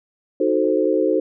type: chord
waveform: sine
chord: D# diminished seventh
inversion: none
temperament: equal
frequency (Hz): 311.1 / 370 / 440 / 523.3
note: D#4 / F#4 / A4 / C5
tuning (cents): 0 / 0 / 0 / 0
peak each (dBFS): -21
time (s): 0.4-1.2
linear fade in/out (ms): 5
effects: none